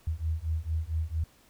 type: beating tone pair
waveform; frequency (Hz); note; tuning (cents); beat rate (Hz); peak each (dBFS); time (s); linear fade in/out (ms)
sine; 77.78 / 82.18; D#2 / E2; 0 / -5; 4.4; -31; 0.07-1.24; 5
effects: pink hiss -61 dBFS RMS until 1.49 s